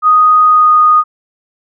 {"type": "tone with pitch glide", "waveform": "sine", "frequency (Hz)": [1244.5, 1235.9], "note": ["D#6", "D#6"], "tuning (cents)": [0, -12], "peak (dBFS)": -4, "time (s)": [0.02, 1.04], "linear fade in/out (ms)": 50, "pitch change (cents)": -12, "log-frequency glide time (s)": [0.46, 0.75], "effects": []}